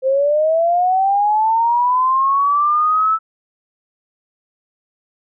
sine linear sweep, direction up, 517 to 1319 Hz, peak -12 dBFS, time 0.02-3.19 s, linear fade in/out 50 ms, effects none

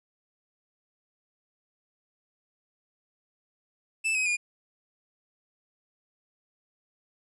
45% pulse tone with pitch steps, 2637 / 2531 / 2429 Hz, E7 / D#7 / D#7, 0 / +29 / -42 cents, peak -24 dBFS, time 4.04-4.37 s, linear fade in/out 20 ms, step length 110 ms, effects resampled to 24000 Hz

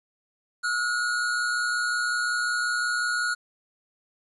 square tone pair together, 1316.5 / 1442 Hz, E6 / F#6, -3 / -45 cents, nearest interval major second, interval 158 cents, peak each -35 / -25 dBFS, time 0.63-3.35 s, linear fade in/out 20 ms, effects resampled to 24000 Hz + 10-bit

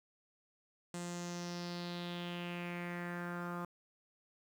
sawtooth tone with low-pass filter sweep, 174.61 Hz, F3, in tune, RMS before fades -42 dBFS, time 0.94-3.65 s, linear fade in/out 2 ms, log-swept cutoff 8200 to 1200 Hz, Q 4, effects 10-bit

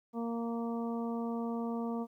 harmonic tone, 232.2 Hz, A#3, 7 cents flat, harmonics 1 / 2 / 3 / 4 / 5, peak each -34 / -40 / -44 / -46 / -48 dBFS, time 0.13-2.07 s, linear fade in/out 50 ms, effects 12-bit

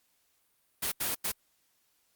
white noise bursts at uneven times, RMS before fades -31 dBFS, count 3, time 0.82-0.92 / 1-1.15 / 1.24-1.32 s, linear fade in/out 10 ms, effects white hiss -72 dBFS RMS until 2.15 s + Opus 48 kbps

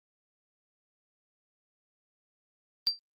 sine tone with exponential decay, 4699 Hz, D8, in tune, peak -18 dBFS, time 2.87-2.99 s, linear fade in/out 0 ms, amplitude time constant 26 ms, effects tanh soft clip ceiling -17 dBFS + Opus 32 kbps

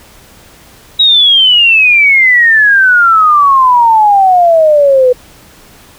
sine exponential sweep, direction down, 3850 to 492.7 Hz, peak -3 dBFS, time 0.99-5.13 s, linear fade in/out 10 ms, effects pink hiss -39 dBFS RMS until 5.98 s

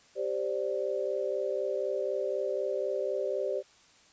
sine chord, G suspended fourth, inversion none, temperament equal, 392 / 523.3 / 587.3 Hz, G4 / C5 / D5, 0 / 0 / 0 cents, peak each -33 dBFS, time 0.15-3.63 s, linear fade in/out 50 ms, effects white hiss -60 dBFS RMS until 4.12 s + resampled to 16000 Hz

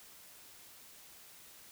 silence, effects white hiss -56 dBFS RMS until 1.71 s

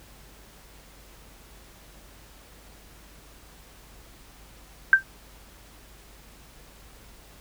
sine tone with exponential decay, 1567 Hz, G6, 1 cent flat, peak -7 dBFS, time 4.93-5.03 s, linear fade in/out 1 ms, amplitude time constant 21 ms, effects added 50 Hz sine -52 dBFS peak until 7.4 s + pink hiss -52 dBFS RMS until 7.4 s

